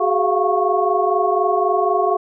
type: tone cluster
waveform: sine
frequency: 374.8 / 417.8 / 689 / 713 / 1102 Hz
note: F#4 / G#4 / F5 / F5 / C#6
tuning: +22 / +10 / -24 / +36 / -11 cents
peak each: -21 dBFS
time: 0-2.17 s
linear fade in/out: 10 ms
effects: none